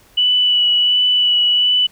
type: tone with vibrato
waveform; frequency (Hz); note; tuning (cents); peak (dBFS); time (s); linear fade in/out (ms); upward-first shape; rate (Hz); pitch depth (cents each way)
sine; 2960; F#7; 0; -11; 0.17-1.87; 10; sine; 1.4; 14
effects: pink hiss -50 dBFS RMS until 1.91 s